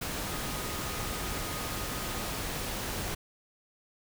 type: tone in noise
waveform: sine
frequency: 1244.5 Hz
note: D#6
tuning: in tune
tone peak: -45 dBFS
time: 0.27-2.37 s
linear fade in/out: 10 ms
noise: pink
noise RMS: -35 dBFS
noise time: 0.01-3.15 s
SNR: -13 dB
effects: none